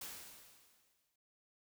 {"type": "noise with exponential decay", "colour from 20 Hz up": "white", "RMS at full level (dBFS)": -45, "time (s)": [0.01, 1.16], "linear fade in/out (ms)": 5, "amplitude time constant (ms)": 250, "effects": ["noise-tail reverb RT60 0.7 s tail -26 dB re dry"]}